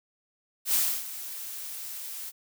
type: noise with ADSR envelope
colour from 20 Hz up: blue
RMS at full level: -23 dBFS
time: 0.65-2.32 s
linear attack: 86 ms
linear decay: 290 ms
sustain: -15 dB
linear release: 38 ms
effects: none